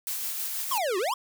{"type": "noise with tremolo", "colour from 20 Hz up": "blue", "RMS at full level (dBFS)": -31, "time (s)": [0.07, 0.78], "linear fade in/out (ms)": 0, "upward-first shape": "sine", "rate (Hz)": 6.3, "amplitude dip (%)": 25}
{"type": "exponential two-way sweep", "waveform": "square", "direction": "down then up", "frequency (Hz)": [1139, 349.2, 1139], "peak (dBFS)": -26, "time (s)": [0.71, 1.14], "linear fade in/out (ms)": 5, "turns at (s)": 0.98}
{"effects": []}